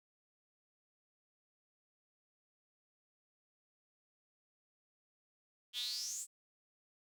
sawtooth tone with high-pass filter sweep, 244.4 Hz, B3, 18 cents flat, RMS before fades -41 dBFS, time 5.73-6.27 s, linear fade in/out 50 ms, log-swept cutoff 3200 to 8200 Hz, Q 8.9, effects none

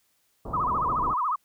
pink low-pass noise, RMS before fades -35 dBFS, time 0.45-1.14 s, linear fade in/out 5 ms, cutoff 1100 Hz, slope 48 dB/octave
sine tone with vibrato, 1112 Hz, C#6, 5 cents sharp, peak -23 dBFS, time 0.53-1.36 s, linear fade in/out 10 ms, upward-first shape sine, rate 14 Hz, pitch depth 240 cents each way
effects white hiss -69 dBFS RMS until 1.44 s

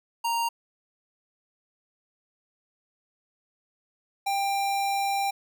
square tone pair in turn, 931 / 792 Hz, A#5 / G5, -2 / +18 cents, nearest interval minor third, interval 280 cents, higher first, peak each -25 dBFS, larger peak neither, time 0.24-0.49 / 4.26-5.31 s, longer second, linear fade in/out 10 ms, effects none

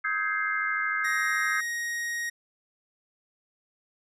sine chord, Ab major seventh, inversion second, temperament equal with one note detuned, 1269.2 / 1568 / 1661.2 / 2093 Hz, Eb6 / G6 / Ab6 / C7, +34 / 0 / 0 / 0 cents, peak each -31 dBFS, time 0.04-1.61 s, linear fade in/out 10 ms
45% pulse tone, 1880 Hz, A#6, 14 cents sharp, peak -29 dBFS, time 1.04-2.3 s, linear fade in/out 10 ms
effects low-pass 12000 Hz 12 dB/octave

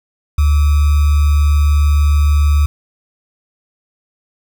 sine tone with sample-and-hold, 73.42 Hz, D2, in tune, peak -8 dBFS, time 0.38-2.66 s, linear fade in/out 5 ms, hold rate 1225 Hz, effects none

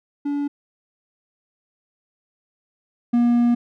triangle tone pair in turn, 286.9 / 238.9 Hz, D4 / A#3, -40 / +43 cents, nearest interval minor third, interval 317 cents, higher first, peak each -19 / -12 dBFS, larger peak second, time 0.25-0.48 / 3.13-3.55 s, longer second, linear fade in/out 10 ms, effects none

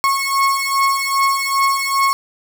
35% pulse beating tone pair, 1094 / 1096.5 Hz, C#6 / C#6, -23 / -19 cents, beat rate 2.5 Hz, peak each -16 dBFS, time 0.04-2.13 s, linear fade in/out 0 ms, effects none

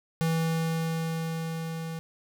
square tone with level ramp, 163.2 Hz, E3, 17 cents flat, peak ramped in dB -24 to -34 dBFS, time 0.21-1.99 s, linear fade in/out 0 ms, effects none

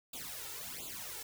white noise with flanger, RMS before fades -44 dBFS, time 0.13-1.23 s, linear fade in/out 5 ms, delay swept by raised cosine 0.26 to 2.26 ms, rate 1.4 Hz, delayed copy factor +1, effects none

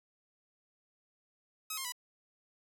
5% pulse tone with pitch steps, 1274 / 1063 / 986 Hz, D#6 / C6 / B5, +41 / +27 / -3 cents, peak -25 dBFS, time 1.7-1.922 s, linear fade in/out 5 ms, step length 74 ms, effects none

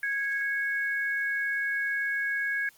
sine tone pair together, 1653 / 2206 Hz, G#6 / C#7, -9 / -9 cents, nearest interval perfect fourth, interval 500 cents, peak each -27 / -34 dBFS, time 0.03-2.69 s, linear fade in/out 2 ms, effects white hiss -59 dBFS RMS until 2.77 s + Opus 24 kbps

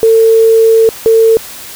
sine tone pair in turn, 450 / 450 Hz, A4 / A4, +39 / +39 cents, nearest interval unison, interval 0 cents, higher neither, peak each -3 dBFS, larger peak neither, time 0.03-0.89 / 1.06-1.37 s, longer first, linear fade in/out 0 ms, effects white hiss -28 dBFS RMS until 1.75 s

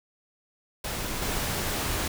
pink noise with level steps, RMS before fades -32 / -29 dBFS, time 0.84-2.08 s, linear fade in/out 5 ms, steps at 1.22 s, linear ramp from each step 5 ms, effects none

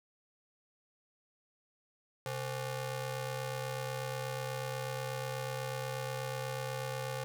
sawtooth ring-modulated tone, 325.8 Hz, E4, 20 cents flat, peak -29 dBFS, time 2.26-7.24 s, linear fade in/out 0 ms, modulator 197 Hz, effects none

